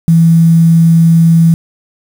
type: tone with quantisation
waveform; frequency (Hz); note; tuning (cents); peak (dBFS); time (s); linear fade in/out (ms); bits
sine; 165.4; E3; +6; -3; 0.08-1.54; 0; 5
effects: none